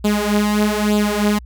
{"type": "tone with flanger", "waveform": "sawtooth", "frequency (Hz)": 209.1, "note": "G#3", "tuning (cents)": 12, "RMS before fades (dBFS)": -17, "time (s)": [0.04, 1.39], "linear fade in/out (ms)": 10, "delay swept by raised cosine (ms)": [0.25, 5.85], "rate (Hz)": 1.1, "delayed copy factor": 0.75, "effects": ["added 60 Hz sine -34 dBFS peak until 1.45 s"]}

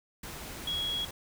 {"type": "tone in noise", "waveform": "sine", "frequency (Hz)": 3322, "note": "G#7", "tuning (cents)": 0, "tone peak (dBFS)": -30, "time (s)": [0.67, 1.05], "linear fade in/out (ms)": 5, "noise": "pink", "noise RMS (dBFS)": -42, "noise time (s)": [0.23, 1.11], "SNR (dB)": 9, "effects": []}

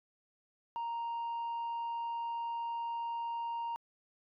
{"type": "tone", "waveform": "sine", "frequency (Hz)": 932.3, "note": "A#5", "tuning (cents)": 0, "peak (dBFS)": -32, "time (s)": [0.76, 3.76], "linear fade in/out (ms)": 0, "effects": ["tanh soft clip ceiling -34 dBFS"]}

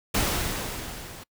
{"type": "noise with level ramp", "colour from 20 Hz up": "pink", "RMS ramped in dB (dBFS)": [-23, -43], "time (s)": [0.14, 1.24], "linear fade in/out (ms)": 10, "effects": ["noise-tail reverb RT60 0.1 s tail -25 dB re dry"]}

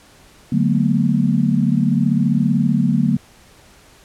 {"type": "chord", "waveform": "sine", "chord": "B minor seventh", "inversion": "first", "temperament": "equal with one note detuned", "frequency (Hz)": [146.83, 185, 220, 240.6], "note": ["D3", "F#3", "A3", "B3"], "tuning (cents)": [0, 0, 0, -45], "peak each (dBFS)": -19, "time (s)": [0.52, 3.17], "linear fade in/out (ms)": 5, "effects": ["pink hiss -48 dBFS RMS until 4.04 s", "low-pass 11000 Hz 12 dB/octave"]}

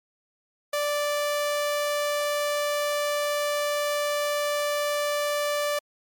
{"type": "tone", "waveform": "sawtooth", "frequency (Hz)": 586, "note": "D5", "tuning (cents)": -4, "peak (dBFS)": -20, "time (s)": [0.73, 5.79], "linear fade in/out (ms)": 5, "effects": ["MP3 96 kbps"]}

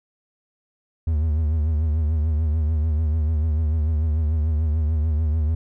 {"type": "tone with vibrato", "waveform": "triangle", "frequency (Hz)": 77.78, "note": "D#2", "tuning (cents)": 0, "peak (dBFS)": -16, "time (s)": [1.07, 5.55], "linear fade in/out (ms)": 5, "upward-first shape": "triangle", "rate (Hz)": 6.8, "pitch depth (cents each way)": 100, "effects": []}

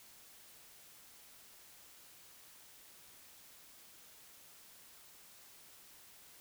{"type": "silence", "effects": ["white hiss -59 dBFS RMS until 6.4 s"]}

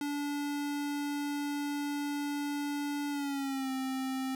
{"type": "tone with pitch glide", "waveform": "square", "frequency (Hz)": [288.8, 263.3], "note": ["D4", "C4"], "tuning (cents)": [-29, 11], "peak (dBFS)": -33, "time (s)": [0.01, 4.35], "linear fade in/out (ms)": 2, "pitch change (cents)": -160, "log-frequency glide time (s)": [3.1, 3.71], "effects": []}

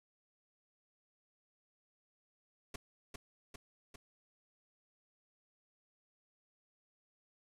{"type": "noise with echo", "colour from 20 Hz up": "pink", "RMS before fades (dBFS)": -43, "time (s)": [2.74, 2.76], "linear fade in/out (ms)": 5, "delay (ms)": 400, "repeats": 3, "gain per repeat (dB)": -3, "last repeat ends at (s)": 3.96, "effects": ["low-pass 10000 Hz 12 dB/octave"]}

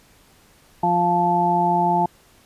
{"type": "harmonic tone", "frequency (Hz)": 174.61, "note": "F3", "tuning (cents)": 0, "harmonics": [1, 2, 4, 5], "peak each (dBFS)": [-24, -26, -22, -18], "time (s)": [0.83, 2.06], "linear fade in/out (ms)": 5, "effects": ["pink hiss -54 dBFS RMS until 2.45 s", "resampled to 32000 Hz"]}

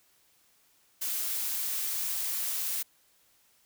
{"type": "noise", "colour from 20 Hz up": "blue", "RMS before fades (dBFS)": -32, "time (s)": [1.01, 2.83], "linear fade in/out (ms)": 10, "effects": ["white hiss -66 dBFS RMS until 3.65 s"]}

